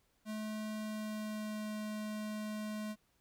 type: tone with pitch glide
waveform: square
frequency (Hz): 215.2 to 213.1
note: A3 to G#3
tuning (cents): -38 to +45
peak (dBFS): -39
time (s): 0.25-2.96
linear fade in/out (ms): 50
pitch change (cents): -17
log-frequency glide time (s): 0.75-1.73
effects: pink hiss -75 dBFS RMS until 3.2 s

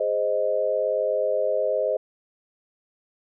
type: chord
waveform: sine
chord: Ab major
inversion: none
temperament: equal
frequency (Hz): 415.3 / 523.3 / 622.3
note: Ab4 / C5 / Eb5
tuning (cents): 0 / 0 / 0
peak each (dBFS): -29 / -24 / -24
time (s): 0-1.97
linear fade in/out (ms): 5
effects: none

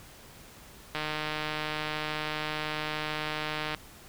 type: click train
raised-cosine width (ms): 0.3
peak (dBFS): -16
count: 429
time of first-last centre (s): 0.95-3.747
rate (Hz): 153
effects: pink hiss -51 dBFS RMS until 4.08 s

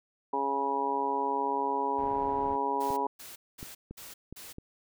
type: harmonic tone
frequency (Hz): 138.59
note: C#3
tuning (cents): 0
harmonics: 2 / 3 / 4 / 5 / 6 / 7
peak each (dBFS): -38 / -34 / -41 / -42 / -33 / -30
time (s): 0.33-3.07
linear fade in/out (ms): 5
type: low-pass noise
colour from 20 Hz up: pink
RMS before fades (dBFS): -45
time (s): 1.97-2.57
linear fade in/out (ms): 20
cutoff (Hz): 1100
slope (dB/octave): 12
type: noise bursts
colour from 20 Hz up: white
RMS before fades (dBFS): -46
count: 5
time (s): 2.8-4.53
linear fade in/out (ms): 10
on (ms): 170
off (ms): 220
type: clicks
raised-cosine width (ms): 3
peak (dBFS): -28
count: 5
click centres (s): 2.905 / 3.629 / 3.91 / 4.326 / 4.584
effects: none

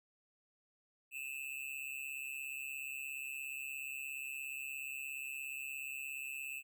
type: tone with amplitude modulation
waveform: square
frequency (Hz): 2626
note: E7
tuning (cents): -7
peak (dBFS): -38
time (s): 1.11-6.63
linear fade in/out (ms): 50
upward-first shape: sine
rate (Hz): 137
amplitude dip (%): 90
effects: none

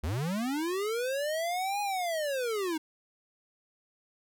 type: linear two-way sweep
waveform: square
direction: up then down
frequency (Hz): 65.9 to 830.6 to 303.3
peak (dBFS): -30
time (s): 0.03-2.78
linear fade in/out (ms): 10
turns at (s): 1.81
effects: none

